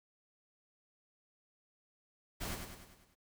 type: noise with echo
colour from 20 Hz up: pink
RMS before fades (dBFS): -40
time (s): 2.4-2.56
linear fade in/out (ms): 20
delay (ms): 99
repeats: 6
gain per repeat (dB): -5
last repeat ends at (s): 3.154
effects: none